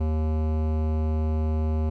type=tone with hard clipping; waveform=sine; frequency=78.1 Hz; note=D#2; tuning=7 cents sharp; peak=-24 dBFS; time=0-1.9 s; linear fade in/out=10 ms; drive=17 dB; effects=none